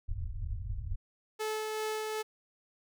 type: low-pass noise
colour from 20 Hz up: pink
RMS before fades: -36 dBFS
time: 0.08-0.96 s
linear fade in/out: 10 ms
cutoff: 110 Hz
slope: 48 dB/octave
type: tone with tremolo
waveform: sawtooth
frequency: 433 Hz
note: A4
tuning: 28 cents flat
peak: -28 dBFS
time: 1.39-2.23 s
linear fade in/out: 20 ms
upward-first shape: sine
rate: 2.6 Hz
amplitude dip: 25%
effects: none